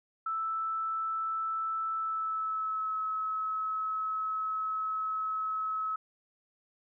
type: tone with pitch glide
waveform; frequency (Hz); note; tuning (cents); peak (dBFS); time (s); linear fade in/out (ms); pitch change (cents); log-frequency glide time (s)
sine; 1318.5 to 1289.9; E6 to E6; 0 to -38; -30; 0.26-5.96; 5; -38; 1.95-2.98
effects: none